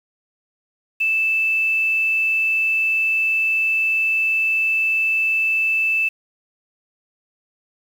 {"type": "tone with quantisation", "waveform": "sine", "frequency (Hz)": 2637, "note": "E7", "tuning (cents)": 0, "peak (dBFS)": -16, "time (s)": [1, 6.09], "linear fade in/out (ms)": 10, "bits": 7, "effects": []}